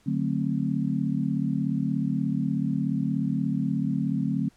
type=chord; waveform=sine; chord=D dominant seventh; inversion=none; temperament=just; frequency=146.83 / 183.54 / 220.2 / 264.3 Hz; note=D3 / F#3 / A3 / C4; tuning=0 / -14 / +2 / +18 cents; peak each=-29 dBFS; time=0.06-4.49 s; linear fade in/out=10 ms; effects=pink hiss -62 dBFS RMS until 4.56 s + low-pass 10000 Hz 12 dB/octave